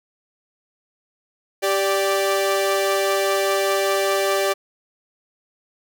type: tone pair together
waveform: sawtooth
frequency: 392 / 585.5 Hz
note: G4 / D5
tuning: 0 / -5 cents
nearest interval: perfect fifth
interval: 695 cents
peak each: -17 dBFS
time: 1.62-4.54 s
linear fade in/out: 20 ms
effects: none